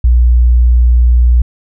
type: tone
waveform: sine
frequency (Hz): 60.2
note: B1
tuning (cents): -44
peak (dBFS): -4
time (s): 0.04-1.42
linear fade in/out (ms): 5
effects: none